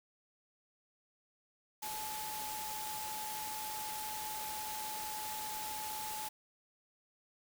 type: tone in noise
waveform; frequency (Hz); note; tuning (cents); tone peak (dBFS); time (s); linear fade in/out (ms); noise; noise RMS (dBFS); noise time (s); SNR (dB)
sine; 860; A5; -40; -42; 1.82-6.29; 10; white; -43; 1.82-6.29; -2
effects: none